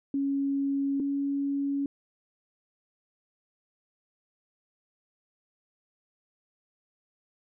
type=tone pair in turn; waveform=sine; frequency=277.2 / 279.9 Hz; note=C#4 / C#4; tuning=0 / +17 cents; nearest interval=unison; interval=17 cents; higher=second; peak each=-25 / -26 dBFS; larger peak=first; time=0.14-1 / 1-1.86 s; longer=neither; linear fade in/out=2 ms; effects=none